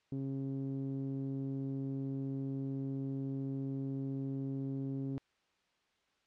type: tone with low-pass filter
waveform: sawtooth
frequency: 135.7 Hz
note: C#3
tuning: 36 cents flat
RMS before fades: -38 dBFS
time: 0.12-5.18 s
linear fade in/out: 0 ms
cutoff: 310 Hz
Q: 2.7
effects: white hiss -75 dBFS RMS until 6.26 s + low-pass 4000 Hz 12 dB/octave